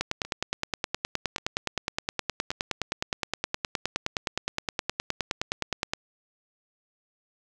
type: two click trains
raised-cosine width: 0.2 ms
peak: -9 / -22 dBFS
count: 58 / 4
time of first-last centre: 0.01-5.935 / 0.25-3.648 s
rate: 9.62 / 0.883 Hz
effects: none